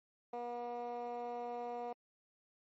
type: tone with band-pass filter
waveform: 15% pulse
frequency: 240.6 Hz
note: B3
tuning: 45 cents flat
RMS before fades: -42 dBFS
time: 0.33-1.93 s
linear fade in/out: 5 ms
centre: 640 Hz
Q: 2.1
effects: MP3 32 kbps